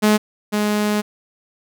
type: tone pair in turn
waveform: sawtooth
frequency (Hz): 212.2 / 209.4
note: G#3 / G#3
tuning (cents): +38 / +15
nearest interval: unison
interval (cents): 23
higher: first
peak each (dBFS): -8 / -13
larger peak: first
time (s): 0.02-0.18 / 0.52-1.02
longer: second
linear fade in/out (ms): 20
effects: none